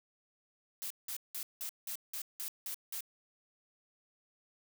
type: noise bursts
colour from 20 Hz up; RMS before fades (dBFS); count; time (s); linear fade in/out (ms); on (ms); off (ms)
blue; -40; 9; 0.82-3.007; 0; 83; 180
effects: none